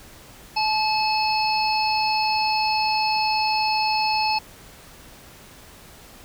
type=harmonic tone with a mistuned harmonic; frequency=863 Hz; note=A5; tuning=34 cents flat; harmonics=1 / 3 / 5 / 6; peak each=-21 / -27 / -27 / -29 dBFS; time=0.56-4.39 s; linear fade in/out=10 ms; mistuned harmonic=5; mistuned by=+16 cents; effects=pink hiss -46 dBFS RMS until 6.24 s